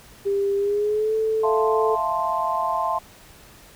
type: tone with pitch glide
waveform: sine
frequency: 398.5 to 439.6 Hz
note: G4 to A4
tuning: +28 to -2 cents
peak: -19 dBFS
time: 0.25-1.96 s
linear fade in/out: 20 ms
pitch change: +170 cents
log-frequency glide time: 0.57-1.15 s
type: chord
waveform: sine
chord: F major seventh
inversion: third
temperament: equal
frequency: 659.3 / 698.5 / 880 / 1046.5 Hz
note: E5 / F5 / A5 / C6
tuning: 0 / 0 / 0 / 0 cents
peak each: -28 / -29 / -26 / -24 dBFS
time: 1.43-2.99 s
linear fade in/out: 10 ms
effects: pink hiss -48 dBFS RMS until 3.75 s